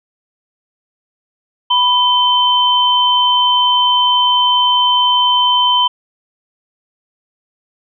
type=tone pair together; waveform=sine; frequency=987.8 / 3085 Hz; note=B5 / G7; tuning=0 / -28 cents; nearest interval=octave + minor sixth; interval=1972 cents; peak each=-12 dBFS; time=1.7-5.88 s; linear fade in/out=10 ms; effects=none